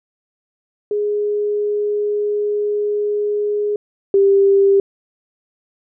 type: tone pair in turn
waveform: sine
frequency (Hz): 415.3 / 395.1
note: G#4 / G4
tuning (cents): 0 / +14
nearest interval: minor second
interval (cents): 86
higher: first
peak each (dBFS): -16 / -9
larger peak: second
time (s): 0.91-3.76 / 4.14-4.8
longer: first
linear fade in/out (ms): 2
effects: none